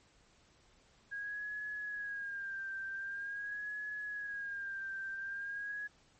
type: tone with vibrato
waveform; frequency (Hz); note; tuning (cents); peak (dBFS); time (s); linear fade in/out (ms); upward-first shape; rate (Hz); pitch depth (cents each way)
sine; 1630; G#6; -33; -38; 1.11-5.88; 20; sine; 0.45; 65
effects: pink hiss -67 dBFS RMS until 6.19 s + MP3 32 kbps